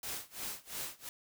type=noise with tremolo; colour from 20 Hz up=white; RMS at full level=-39 dBFS; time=0.03-1.09 s; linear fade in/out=2 ms; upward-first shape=sine; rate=2.9 Hz; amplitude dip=95%; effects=none